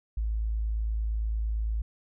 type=tone; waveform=sine; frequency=54.4 Hz; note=A1; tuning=19 cents flat; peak=-26 dBFS; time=0.17-1.82 s; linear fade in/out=5 ms; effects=none